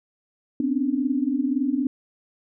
sine tone cluster, 251 / 268.5 / 292.2 Hz, B3 / C4 / D4, +28 / +45 / -9 cents, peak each -25 dBFS, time 0.6-1.87 s, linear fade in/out 2 ms, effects none

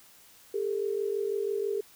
sine tone pair together, 402.1 / 448.2 Hz, G4 / A4, +44 / +32 cents, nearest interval major second, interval 188 cents, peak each -29 / -32 dBFS, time 0.54-1.81 s, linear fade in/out 5 ms, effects white hiss -56 dBFS RMS until 1.95 s

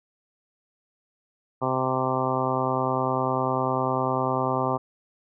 harmonic tone, 130 Hz, C3, 11 cents flat, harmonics 1 / 2 / 3 / 4 / 5 / 6 / 7 / 8 / 9, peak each -31 / -31 / -31 / -31 / -31 / -31 / -31 / -31 / -31 dBFS, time 1.61-4.78 s, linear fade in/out 20 ms, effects none

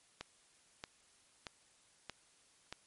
click train, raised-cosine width 0.2 ms, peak -25 dBFS, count 5, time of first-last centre 0.21-2.726 s, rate 1.59 Hz, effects white hiss -68 dBFS RMS until 2.86 s + MP3 48 kbps

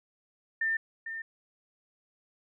sine tone pair in turn, 1797 / 1807.4 Hz, A6 / A6, +36 / +46 cents, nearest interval unison, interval 10 cents, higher second, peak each -26 / -35 dBFS, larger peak first, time 0.61-0.77 / 1.06-1.22 s, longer neither, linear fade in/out 5 ms, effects none

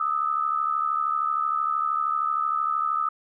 sine tone pair together, 1227 / 1300 Hz, D#6 / E6, -25 / -24 cents, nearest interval minor second, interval 101 cents, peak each -25 dBFS, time 0-3.09 s, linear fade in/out 5 ms, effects none

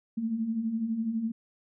sine beating tone pair, 214.9 / 226.9 Hz, A3 / A#3, -41 / -47 cents, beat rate 12 Hz, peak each -36 / -28 dBFS, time 0.17-1.32 s, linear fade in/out 10 ms, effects none

